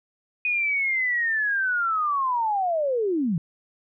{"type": "linear sweep", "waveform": "sine", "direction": "down", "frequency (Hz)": [2489, 150], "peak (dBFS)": -21, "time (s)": [0.45, 3.38], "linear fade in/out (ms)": 2, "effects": []}